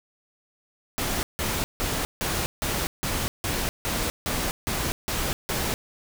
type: noise bursts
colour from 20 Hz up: pink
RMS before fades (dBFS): -27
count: 12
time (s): 0.98-5.74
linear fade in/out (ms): 0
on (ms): 250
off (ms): 160
effects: none